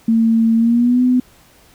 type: tone with pitch glide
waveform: sine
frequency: 226.4 to 251.2 Hz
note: A3 to B3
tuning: +50 to +30 cents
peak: -10 dBFS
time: 0.08-1.2 s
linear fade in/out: 5 ms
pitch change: +180 cents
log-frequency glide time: 0.56-1.02 s
effects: pink hiss -49 dBFS RMS until 1.74 s